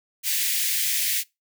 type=high-pass noise; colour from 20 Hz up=white; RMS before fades=-24 dBFS; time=0.23-1.24 s; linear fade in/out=50 ms; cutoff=1800 Hz; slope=48 dB/octave; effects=noise-tail reverb RT60 0.2 s tail -22 dB re dry